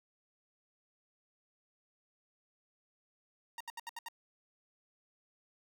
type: tone bursts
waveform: sawtooth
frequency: 930 Hz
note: A#5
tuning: 4 cents flat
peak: -37 dBFS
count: 6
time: 3.58-4.085 s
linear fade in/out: 2 ms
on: 25 ms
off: 71 ms
effects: none

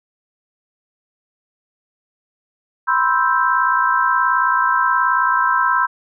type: chord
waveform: sine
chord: C major seventh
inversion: third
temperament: equal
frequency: 987.8 / 1046.5 / 1318.5 / 1568 Hz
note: B5 / C6 / E6 / G6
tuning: 0 / 0 / 0 / 0 cents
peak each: -19 dBFS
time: 2.87-5.87 s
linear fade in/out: 20 ms
effects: none

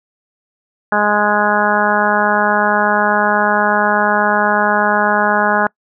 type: harmonic tone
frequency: 208.2 Hz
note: G#3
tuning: 5 cents sharp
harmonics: 1 / 2 / 3 / 4 / 5 / 6 / 7 / 8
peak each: -21 / -23 / -19 / -17 / -20 / -22 / -18 / -20 dBFS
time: 0.92-5.67 s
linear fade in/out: 2 ms
effects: noise-tail reverb RT60 0.1 s tail -25 dB re dry

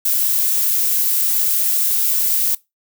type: noise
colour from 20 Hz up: violet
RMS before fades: -17 dBFS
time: 0.05-2.55 s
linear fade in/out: 5 ms
effects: noise-tail reverb RT60 0.2 s tail -21 dB re dry

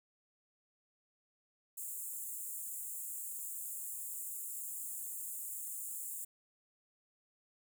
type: high-pass noise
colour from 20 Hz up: pink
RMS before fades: -43 dBFS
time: 1.77-6.25 s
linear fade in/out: 10 ms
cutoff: 7100 Hz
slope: 96 dB/octave
effects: none

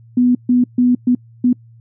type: tone bursts at uneven times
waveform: sine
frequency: 246.9 Hz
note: B3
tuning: in tune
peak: -9 dBFS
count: 5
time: 0.17-0.35 / 0.49-0.64 / 0.78-0.95 / 1.07-1.15 / 1.44-1.53 s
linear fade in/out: 5 ms
effects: noise-tail reverb RT60 0.1 s tail -25 dB re dry + added 115 Hz sine -41 dBFS peak until 1.8 s

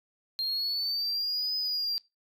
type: linear two-way sweep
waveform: sine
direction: up then down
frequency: 4186 to 5030 to 4704 Hz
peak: -25 dBFS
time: 0.39-1.98 s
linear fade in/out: 0 ms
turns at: 1.56 s
effects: noise-tail reverb RT60 0.2 s tail -22 dB re dry + tanh soft clip ceiling -27 dBFS

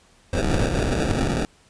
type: noise with sample-and-hold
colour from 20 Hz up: pink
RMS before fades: -22 dBFS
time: 0.33-1.45 s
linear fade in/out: 2 ms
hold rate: 1050 Hz
effects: pink hiss -56 dBFS RMS until 1.69 s + resampled to 22050 Hz

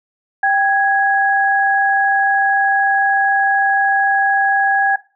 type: tone pair together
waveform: sine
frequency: 787 / 1660.4 Hz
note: G5 / G#6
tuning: +7 / -1 cents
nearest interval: octave + minor second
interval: 1292 cents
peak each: -14 dBFS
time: 0.43-4.96 s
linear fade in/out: 5 ms
effects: noise-tail reverb RT60 0.3 s tail -17 dB re dry

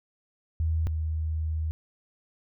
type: tone pair in turn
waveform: sine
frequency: 80.2 / 78.91 Hz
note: E2 / D#2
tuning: -47 / +25 cents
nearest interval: unison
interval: 28 cents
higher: first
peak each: -23 / -26 dBFS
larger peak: first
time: 0.6-0.87 / 0.87-1.71 s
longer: second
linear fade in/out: 0 ms
effects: none

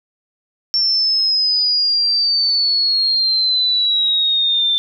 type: exponential sweep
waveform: sine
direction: down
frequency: 5430 to 3548 Hz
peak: -13 dBFS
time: 0.74-4.78 s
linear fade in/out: 0 ms
effects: none

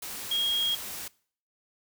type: tone in noise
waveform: sine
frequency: 3267 Hz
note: G#7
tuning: 29 cents flat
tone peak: -25 dBFS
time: 0.31-0.75 s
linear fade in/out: 5 ms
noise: white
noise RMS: -38 dBFS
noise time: 0.02-1.08 s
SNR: +10 dB
effects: noise-tail reverb RT60 0.5 s tail -22 dB re dry

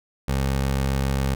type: tone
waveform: 20% pulse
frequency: 67.4 Hz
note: C#2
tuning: 48 cents flat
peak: -16 dBFS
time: 0.28-1.35 s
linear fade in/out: 5 ms
effects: none

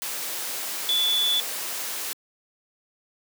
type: tone in noise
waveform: sine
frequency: 3455 Hz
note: A7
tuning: 32 cents flat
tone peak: -20 dBFS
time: 0.89-1.4 s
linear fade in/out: 0 ms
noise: white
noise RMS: -31 dBFS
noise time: 0.02-2.13 s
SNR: +8 dB
effects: high-pass 300 Hz 12 dB/octave

